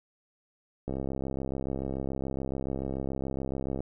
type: click train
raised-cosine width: 2 ms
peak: -20 dBFS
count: 197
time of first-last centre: 0.88-3.805 s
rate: 67 Hz
effects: none